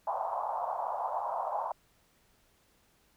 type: band-pass noise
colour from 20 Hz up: white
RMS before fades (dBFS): -34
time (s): 0.07-1.72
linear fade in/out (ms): 2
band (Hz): 630 to 1000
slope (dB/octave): 48
effects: pink hiss -68 dBFS RMS until 3.16 s